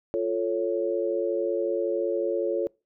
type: chord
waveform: sine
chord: F augmented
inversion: none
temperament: equal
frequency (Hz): 349.2 / 440 / 554.4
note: F4 / A4 / C#5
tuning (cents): 0 / 0 / 0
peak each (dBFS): -28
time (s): 0.14-2.67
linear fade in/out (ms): 0
effects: noise-tail reverb RT60 0.3 s tail -26 dB re dry